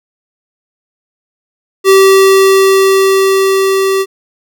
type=tone with level ramp; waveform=square; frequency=386.5 Hz; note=G4; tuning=24 cents flat; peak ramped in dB=-3 to -10 dBFS; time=1.84-4.06 s; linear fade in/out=50 ms; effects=none